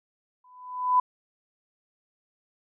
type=tone with exponential growth; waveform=sine; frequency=1000 Hz; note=B5; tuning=21 cents sharp; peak=-15 dBFS; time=0.44-1 s; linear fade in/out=5 ms; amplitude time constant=120 ms; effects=none